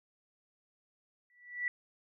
sine tone with exponential growth, 1958 Hz, B6, 15 cents flat, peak -28 dBFS, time 1.3-1.68 s, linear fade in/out 1 ms, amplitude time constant 81 ms, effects none

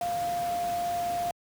sine tone in noise, 698.5 Hz, F5, in tune, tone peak -27 dBFS, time 0.01-1.31 s, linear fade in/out 2 ms, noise pink, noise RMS -40 dBFS, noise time 0.01-1.31 s, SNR +10 dB, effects high-pass 80 Hz 12 dB/octave

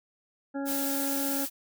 harmonic tone, 277.2 Hz, C#4, in tune, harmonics 1 / 2 / 3 / 5 / 6, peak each -31 / -37 / -41 / -45 / -47 dBFS, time 0.54-1.46 s, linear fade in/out 20 ms
blue noise, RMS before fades -32 dBFS, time 0.65-1.5 s, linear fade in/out 50 ms
effects none

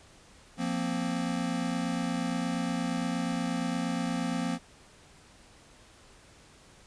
square chord, F suspended fourth, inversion none, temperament equal, 174.61 / 233.1 / 261.6 Hz, F3 / Bb3 / C4, 0 / 0 / 0 cents, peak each -34 dBFS, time 0.57-4.59 s, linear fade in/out 50 ms, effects pink hiss -56 dBFS RMS until 6.86 s + resampled to 22050 Hz

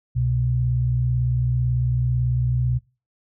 sine tone pair together, 65.41 / 123.48 Hz, C2 / B2, 0 / 0 cents, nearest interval major seventh, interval 1100 cents, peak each -26 / -19 dBFS, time 0.15-2.79 s, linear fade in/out 20 ms, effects noise-tail reverb RT60 0.3 s tail -22 dB re dry

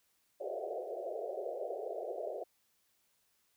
white band-pass noise, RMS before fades -40 dBFS, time 0.4-2.44 s, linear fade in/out 10 ms, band 370 to 710 Hz, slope 96 dB/octave, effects white hiss -75 dBFS RMS until 3.56 s

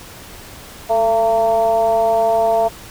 sine tone with frequency modulation, 678 Hz, E5, 49 cents sharp, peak -12 dBFS, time 0.89-2.69 s, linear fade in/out 20 ms, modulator 233 Hz, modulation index 0.73, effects pink hiss -37 dBFS RMS until 2.9 s

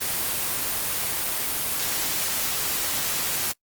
white noise, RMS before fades -26 dBFS, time 0-3.53 s, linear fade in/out 20 ms, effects noise-tail reverb RT60 0.1 s tail -24 dB re dry + Opus 24 kbps

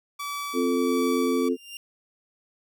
sawtooth tone with tremolo, 1150 Hz, D6, 37 cents flat, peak -26 dBFS, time 0.19-1.49 s, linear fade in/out 10 ms, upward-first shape sine, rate 1.4 Hz, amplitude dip 35%
sine chord, F major, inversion second, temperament equal, 261.6 / 349.2 / 440 Hz, C4 / F4 / A4, 0 / 0 / 0 cents, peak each -24 / -27 / -26 dBFS, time 0.53-1.57 s, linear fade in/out 50 ms
sawtooth tone with exponential growth, 2794 Hz, F7, in tune, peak -31 dBFS, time 1.33-1.77 s, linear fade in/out 1 ms, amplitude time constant 95 ms
effects none

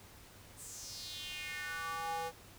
square tone with high-pass filter sweep, 164.81 Hz, E3, in tune, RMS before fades -42 dBFS, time 0.56-2.32 s, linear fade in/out 50 ms, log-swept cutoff 8900 to 600 Hz, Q 3.8, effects added 99 Hz sine -62 dBFS peak until 2.58 s + pink hiss -57 dBFS RMS until 2.58 s

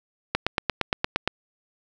click train, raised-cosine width 0.3 ms, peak -5 dBFS, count 9, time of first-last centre 0.35-1.276 s, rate 8.64 Hz, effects none

